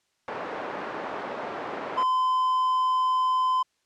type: band-pass noise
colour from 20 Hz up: pink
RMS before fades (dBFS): -34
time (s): 0.28-2.03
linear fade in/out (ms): 0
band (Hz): 430 to 1300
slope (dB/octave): 12
type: tone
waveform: triangle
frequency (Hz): 1024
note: C6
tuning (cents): -38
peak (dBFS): -19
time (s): 1.97-3.63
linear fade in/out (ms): 10
effects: white hiss -72 dBFS RMS until 3.85 s + low-pass 7000 Hz 12 dB/octave